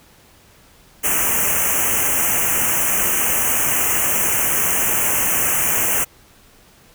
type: band-stop noise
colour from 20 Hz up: white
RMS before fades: -18 dBFS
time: 1.03-6.05 s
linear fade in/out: 20 ms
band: 3000 to 5900 Hz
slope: 96 dB/octave
effects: pink hiss -50 dBFS RMS until 6.94 s